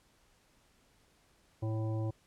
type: harmonic tone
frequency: 110.1 Hz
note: A2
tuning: 2 cents sharp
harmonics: 1 / 3 / 5 / 7 / 9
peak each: -32 / -40 / -44 / -50 / -53 dBFS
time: 1.62-2.11 s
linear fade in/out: 10 ms
effects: pink hiss -68 dBFS RMS until 2.26 s + low-pass 11000 Hz 12 dB/octave